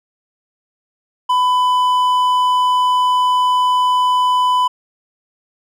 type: tone with hard clipping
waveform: triangle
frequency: 1000 Hz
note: B5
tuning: 21 cents sharp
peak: -13 dBFS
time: 1.29-4.68 s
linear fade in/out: 10 ms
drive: 9 dB
effects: none